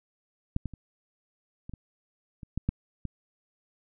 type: clicks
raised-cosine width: 5 ms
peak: -14 / -20 / -30 / -28 / -27 / -29 / -17 / -13 / -21 dBFS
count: 9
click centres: 0.564 / 0.657 / 0.737 / 1.695 / 1.737 / 2.432 / 2.576 / 2.69 / 3.053 s
effects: none